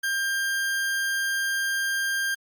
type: tone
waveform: 40% pulse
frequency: 1595 Hz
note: G6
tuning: 30 cents sharp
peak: -23 dBFS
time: 0.03-2.35 s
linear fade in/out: 10 ms
effects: Opus 32 kbps